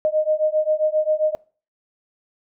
sine beating tone pair, 614 / 621.5 Hz, D#5 / D#5, -23 / -2 cents, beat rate 7.5 Hz, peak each -20 dBFS, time 0.05-1.35 s, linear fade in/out 0 ms, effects noise-tail reverb RT60 0.4 s tail -24 dB re dry

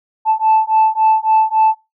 sine beating tone pair, 875 / 878.6 Hz, A5 / A5, -10 / -3 cents, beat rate 3.6 Hz, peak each -12 dBFS, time 0.25-1.75 s, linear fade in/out 50 ms, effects noise-tail reverb RT60 0.2 s tail -20 dB re dry + tanh soft clip ceiling -5 dBFS

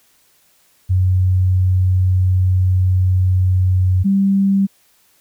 sine tone pair in turn, 92.5 / 196 Hz, F#2 / G3, 0 / 0 cents, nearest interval octave + minor second, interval 1300 cents, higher second, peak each -11 dBFS, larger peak neither, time 0.89-4.04 / 4.04-4.67 s, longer first, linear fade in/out 20 ms, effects white hiss -56 dBFS RMS until 5.2 s

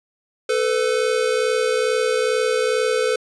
square tone pair together, 440 / 502.3 Hz, A4 / B4, 0 / +29 cents, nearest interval major second, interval 229 cents, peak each -21 dBFS, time 0.49-3.16 s, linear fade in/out 5 ms, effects resampled to 22050 Hz

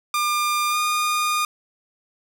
sawtooth tone with pitch glide, 1200 to 1219.6 Hz, D6 to D#6, +37 to -35 cents, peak -16 dBFS, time 0.14-1.45 s, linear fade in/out 2 ms, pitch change +28 cents, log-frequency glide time 0.69-0.77 s, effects none

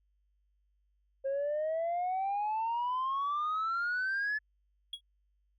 sine exponential sweep, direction up, 535 to 1736 Hz, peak -28 dBFS, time 1.24-4.39 s, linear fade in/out 20 ms
triangle tone with exponential decay, 3322 Hz, G#7, in tune, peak -31 dBFS, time 4.93-5.01 s, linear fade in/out 5 ms, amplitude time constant 17 ms
effects tanh soft clip ceiling -28 dBFS + added 50 Hz sine -70 dBFS peak until 5.58 s

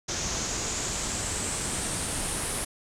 pink noise with low-pass filter sweep, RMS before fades -31 dBFS, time 0.08-2.65 s, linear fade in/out 10 ms, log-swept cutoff 6300 to 10000 Hz, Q 4.8, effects none

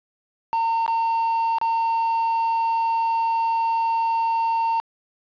triangle tone with dropouts, 912 Hz, A#5, 38 cents flat, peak -17 dBFS, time 0.53-4.8 s, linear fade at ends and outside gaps 0 ms, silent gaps 0.863-0.879 / 1.584-1.614 s, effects resampled to 11025 Hz + 8-bit

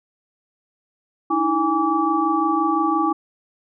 sine tone cluster, 300 / 325.8 / 821 / 1153 Hz, D4 / E4 / G#5 / D6, +37 / -20 / -20 / -32 cents, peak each -26 / -21 / -23 / -21 dBFS, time 1.3-3.13 s, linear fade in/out 10 ms, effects none

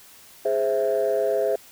sine chord, Ab augmented, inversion none, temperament equal, 415.3 / 523.3 / 659.3 Hz, Ab4 / C5 / E5, 0 / 0 / 0 cents, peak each -23 dBFS, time 0.45-1.56 s, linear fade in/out 5 ms, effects tanh soft clip ceiling -14 dBFS + white hiss -49 dBFS RMS until 1.71 s

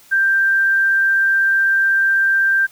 sine tone, 1577 Hz, G6, 10 cents sharp, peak -12 dBFS, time 0.11-2.67 s, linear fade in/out 20 ms, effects white hiss -48 dBFS RMS until 2.71 s

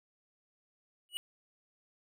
square tone with exponential growth, 2925 Hz, F#7, 21 cents flat, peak -31 dBFS, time 1.09-1.17 s, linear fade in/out 0 ms, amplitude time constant 16 ms, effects none

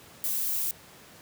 violet noise, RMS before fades -29 dBFS, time 0.24-0.71 s, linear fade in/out 0 ms, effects pink hiss -51 dBFS RMS until 1.21 s + high-pass 100 Hz 12 dB/octave

